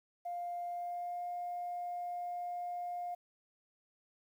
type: tone with pitch glide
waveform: sine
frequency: 701 to 707.1 Hz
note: F5 to F5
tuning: +6 to +21 cents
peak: -36 dBFS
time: 0.25-3.15 s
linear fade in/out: 10 ms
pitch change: +15 cents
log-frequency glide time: 0.66-1.25 s
effects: tanh soft clip ceiling -33 dBFS + 11-bit